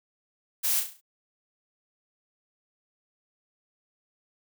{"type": "noise with echo", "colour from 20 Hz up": "blue", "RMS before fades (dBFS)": -26, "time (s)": [0.63, 0.81], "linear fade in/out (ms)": 20, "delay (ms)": 34, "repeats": 6, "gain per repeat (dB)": -6, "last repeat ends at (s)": 1.014, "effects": []}